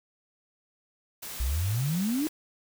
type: noise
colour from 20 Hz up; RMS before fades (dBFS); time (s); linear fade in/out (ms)
white; -39; 1.22-2.29; 10
type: exponential sweep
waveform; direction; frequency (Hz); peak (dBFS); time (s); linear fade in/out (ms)
sine; up; 57.2 to 320; -25; 1.4-2.27; 0
effects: none